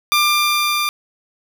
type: tone with level ramp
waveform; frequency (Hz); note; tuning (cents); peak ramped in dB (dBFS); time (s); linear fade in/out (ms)
15% pulse; 1192; D6; +25; -6 to -11; 0.12-0.89; 0
effects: none